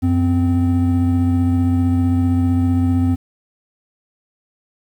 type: tone pair together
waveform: triangle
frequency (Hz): 91.34 / 258.6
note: F#2 / C4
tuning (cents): -22 / -20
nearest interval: octave + tritone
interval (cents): 1802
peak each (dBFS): -14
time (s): 0.02-3.16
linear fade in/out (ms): 20
effects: 8-bit